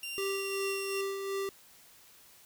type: tone with pitch glide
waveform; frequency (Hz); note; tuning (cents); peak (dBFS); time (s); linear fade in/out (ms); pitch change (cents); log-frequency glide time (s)
sawtooth; 2777 to 2747; F7 to F7; -10 to -29; -34; 0.03-1.01; 2; -19; 0.15-0.67
type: tone with tremolo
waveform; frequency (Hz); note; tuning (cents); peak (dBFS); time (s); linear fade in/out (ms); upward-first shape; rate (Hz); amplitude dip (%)
square; 392; G4; 0; -32; 0.18-1.49; 0; sine; 2.7; 40
effects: white hiss -58 dBFS RMS until 2.45 s